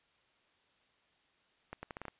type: accelerating click train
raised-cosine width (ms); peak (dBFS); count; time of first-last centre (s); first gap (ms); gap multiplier
0.5; -27; 7; 1.73-2.082; 100; 0.78
effects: white hiss -71 dBFS RMS until 2.19 s + resampled to 8000 Hz